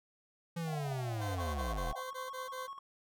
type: linear sweep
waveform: square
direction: down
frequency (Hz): 171.4 to 34.65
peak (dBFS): -36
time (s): 0.56-1.93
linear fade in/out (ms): 10
type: band-pass noise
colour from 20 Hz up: pink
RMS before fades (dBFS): -46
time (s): 0.64-2.03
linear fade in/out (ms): 50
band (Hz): 660 to 760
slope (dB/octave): 96
type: tone bursts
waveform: 20% pulse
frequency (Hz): 515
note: C5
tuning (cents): -28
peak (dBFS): -36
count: 8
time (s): 1.2-2.676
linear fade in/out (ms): 20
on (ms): 160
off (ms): 28
type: tone with tremolo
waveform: triangle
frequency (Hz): 1100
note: C#6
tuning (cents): -14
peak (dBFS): -39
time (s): 1.38-2.79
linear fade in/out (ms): 5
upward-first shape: square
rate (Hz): 10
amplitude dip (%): 60
effects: none